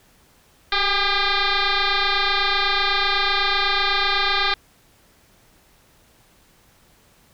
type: tone with frequency modulation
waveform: sine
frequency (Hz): 1189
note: D6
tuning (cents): +21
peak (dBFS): -17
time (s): 0.72-4.54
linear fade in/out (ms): 2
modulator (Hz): 401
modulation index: 7.8
effects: pink hiss -56 dBFS RMS until 7.33 s